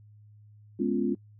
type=chord; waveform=sine; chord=C# dominant seventh; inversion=second; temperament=equal; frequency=207.7 / 246.9 / 277.2 / 349.2 Hz; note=G#3 / B3 / C#4 / E#4; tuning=0 / 0 / 0 / 0 cents; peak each=-30 dBFS; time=0.79-1.15 s; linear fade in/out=10 ms; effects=noise-tail reverb RT60 0.1 s tail -22 dB re dry + added 105 Hz sine -51 dBFS peak until 1.39 s